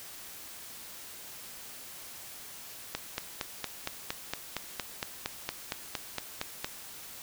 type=click train; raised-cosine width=0.2 ms; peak=-14 dBFS; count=17; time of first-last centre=2.95-6.645 s; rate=4.33 Hz; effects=white hiss -46 dBFS RMS until 7.22 s